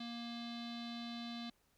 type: tone with low-pass filter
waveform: square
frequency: 235.4 Hz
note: A#3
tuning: 17 cents sharp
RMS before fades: -45 dBFS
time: 0-1.5 s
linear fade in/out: 5 ms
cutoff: 3900 Hz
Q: 7.2
effects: pink hiss -75 dBFS RMS until 1.77 s